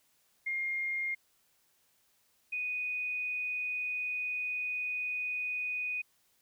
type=tone pair in turn; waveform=sine; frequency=2125 / 2484 Hz; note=C7 / D#7; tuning=+26 / -3 cents; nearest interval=minor third; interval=271 cents; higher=second; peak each=-31 / -32 dBFS; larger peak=first; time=0.46-1.15 / 2.52-6.02 s; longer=second; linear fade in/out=10 ms; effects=white hiss -71 dBFS RMS until 6.41 s